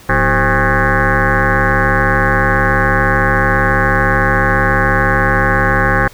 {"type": "tone with frequency modulation", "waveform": "sine", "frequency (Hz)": 809, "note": "G#5", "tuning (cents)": -46, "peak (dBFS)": -9, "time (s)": [0.09, 6.08], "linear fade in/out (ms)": 5, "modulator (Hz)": 141, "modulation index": 7.1, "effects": ["pink hiss -40 dBFS RMS until 6.13 s"]}